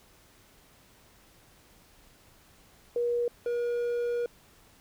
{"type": "tone pair in turn", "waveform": ["sine", "triangle"], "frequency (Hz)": [478.4, 478.4], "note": ["A#4", "A#4"], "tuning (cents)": [45, 45], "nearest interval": "unison", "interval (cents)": 0, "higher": "neither", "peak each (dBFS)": -25, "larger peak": "neither", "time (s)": [[2.96, 3.28], [3.46, 4.26]], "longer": "second", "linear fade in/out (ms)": 2, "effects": ["pink hiss -59 dBFS RMS until 4.8 s"]}